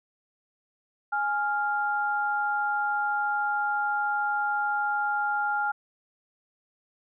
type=tone pair together; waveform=sine; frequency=830.6 / 1396.9 Hz; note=G#5 / F6; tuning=0 / 0 cents; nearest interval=major sixth; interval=900 cents; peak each=-27 dBFS; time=1.12-5.72 s; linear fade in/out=10 ms; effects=none